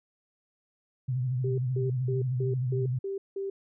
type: tone with vibrato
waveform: sine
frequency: 127 Hz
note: B2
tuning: 49 cents sharp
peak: -26 dBFS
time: 1.08-2.99 s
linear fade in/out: 10 ms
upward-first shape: sine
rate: 13 Hz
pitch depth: 71 cents each way
type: tone bursts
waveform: sine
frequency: 392 Hz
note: G4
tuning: in tune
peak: -30 dBFS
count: 7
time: 1.44-3.5 s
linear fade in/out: 5 ms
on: 140 ms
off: 180 ms
effects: none